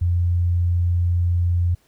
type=tone; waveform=sine; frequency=87.31 Hz; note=F2; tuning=in tune; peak=-16 dBFS; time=0.01-1.75 s; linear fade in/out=10 ms; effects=pink hiss -61 dBFS RMS until 1.87 s